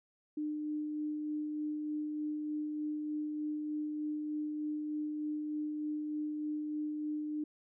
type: tone with tremolo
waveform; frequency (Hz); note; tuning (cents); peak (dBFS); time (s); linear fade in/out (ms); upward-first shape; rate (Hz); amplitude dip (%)
sine; 301.8; D4; +47; -33; 0.37-7.44; 5; sine; 3.3; 25
effects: none